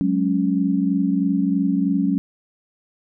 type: chord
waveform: sine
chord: F# suspended second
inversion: none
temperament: just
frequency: 185 / 208.1 / 277.5 Hz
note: F#3 / G#3 / C#4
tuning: 0 / +4 / +2 cents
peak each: -21 / -23 / -20 dBFS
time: 0.01-2.18 s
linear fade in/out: 0 ms
effects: none